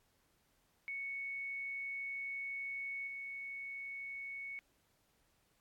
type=tone with level steps; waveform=sine; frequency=2217 Hz; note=C#7; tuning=in tune; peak=-39 / -42 dBFS; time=0.88-4.59 s; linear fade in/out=0 ms; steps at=3.07 s; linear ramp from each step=5 ms; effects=pink hiss -75 dBFS RMS until 5.6 s + AAC 64 kbps